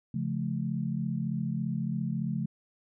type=chord; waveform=sine; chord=Db augmented; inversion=none; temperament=just; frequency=138.59 / 173.24 / 216.5 Hz; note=Db3 / F3 / A3; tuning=0 / -14 / -28 cents; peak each=-33 dBFS; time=0.14-2.46 s; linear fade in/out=5 ms; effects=none